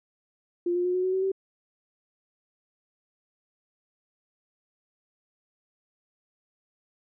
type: tone with pitch steps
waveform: sine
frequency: 349.2 / 354.9 / 360.7 / 366.6 / 372.5 / 378.6 / 384.8 Hz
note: F4 / F4 / F#4 / F#4 / F#4 / F#4 / G4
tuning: 0 / +28 / -44 / -16 / +12 / +40 / -32 cents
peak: -23 dBFS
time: 0.66-1.318 s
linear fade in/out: 5 ms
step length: 94 ms
effects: none